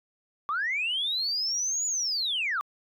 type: linear two-way sweep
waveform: sine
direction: up then down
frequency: 1117 to 6980 to 1117 Hz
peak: -25 dBFS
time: 0.49-2.61 s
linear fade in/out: 0 ms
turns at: 1.86 s
effects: tanh soft clip ceiling -21 dBFS